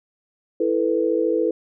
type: chord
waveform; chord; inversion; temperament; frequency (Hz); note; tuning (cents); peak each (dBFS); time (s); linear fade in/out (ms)
sine; E suspended fourth; none; equal; 329.6 / 440 / 493.9; E4 / A4 / B4; 0 / 0 / 0; -22; 0.6-1.51; 5
effects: none